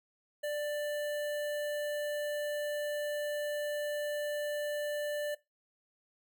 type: tone with notch filter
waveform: square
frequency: 590 Hz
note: D5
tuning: 8 cents sharp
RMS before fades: -35 dBFS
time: 0.43-5.35 s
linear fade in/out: 10 ms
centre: 5200 Hz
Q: 1.3
effects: noise-tail reverb RT60 0.2 s tail -18 dB re dry